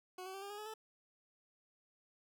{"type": "tone with pitch steps", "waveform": "20% pulse", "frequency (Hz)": [367.8, 378.6, 389.7, 401.1, 412.8, 424.9, 437.4], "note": ["F#4", "F#4", "G4", "G4", "G#4", "G#4", "A4"], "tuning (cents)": [-10, 40, -10, 40, -10, 40, -10], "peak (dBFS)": -40, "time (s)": [0.18, 0.74], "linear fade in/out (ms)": 5, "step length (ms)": 80, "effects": []}